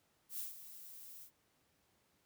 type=noise with ADSR envelope; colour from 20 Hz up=violet; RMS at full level=-41 dBFS; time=0.29-1.31 s; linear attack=94 ms; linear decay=150 ms; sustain=-12 dB; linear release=88 ms; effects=pink hiss -75 dBFS RMS until 2.25 s + high-pass 80 Hz 12 dB/octave